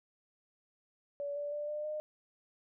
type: tone with pitch steps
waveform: sine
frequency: 572 / 581 / 590.1 / 599.4 / 608.8 Hz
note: D5 / D5 / D5 / D5 / D#5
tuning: -46 / -19 / +8 / +35 / -38 cents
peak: -35 dBFS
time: 1.2-2 s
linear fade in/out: 0 ms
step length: 160 ms
effects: none